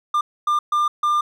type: tone bursts at uneven times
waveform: triangle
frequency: 1198 Hz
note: D6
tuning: 34 cents sharp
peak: -14 dBFS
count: 4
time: 0.14-0.21 / 0.47-0.59 / 0.72-0.88 / 1.03-1.21 s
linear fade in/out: 5 ms
effects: none